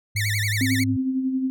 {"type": "tone with pitch glide", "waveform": "sine", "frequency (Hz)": [103.83, 105.4], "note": ["G#2", "G#2"], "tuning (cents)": [0, 26], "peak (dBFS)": -23, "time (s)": [0.15, 0.97], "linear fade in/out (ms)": 10, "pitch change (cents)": 26, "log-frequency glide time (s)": [0.46, 0.61]}
{"type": "tone with vibrato", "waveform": "sawtooth", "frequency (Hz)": 2000, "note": "B6", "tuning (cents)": 21, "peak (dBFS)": -21, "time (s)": [0.16, 0.84], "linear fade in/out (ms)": 5, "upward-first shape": "sine", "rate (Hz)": 11, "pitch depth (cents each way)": 230}
{"type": "tone with tremolo", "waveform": "sine", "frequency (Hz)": 261.6, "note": "C4", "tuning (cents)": 0, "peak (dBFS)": -19, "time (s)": [0.61, 1.5], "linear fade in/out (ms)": 0, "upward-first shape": "sine", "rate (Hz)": 11, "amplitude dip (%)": 45}
{"effects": []}